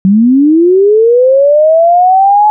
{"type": "linear sweep", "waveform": "sine", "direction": "up", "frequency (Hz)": [184.3, 854], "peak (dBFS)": -3, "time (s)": [0.05, 2.5], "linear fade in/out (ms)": 0, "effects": []}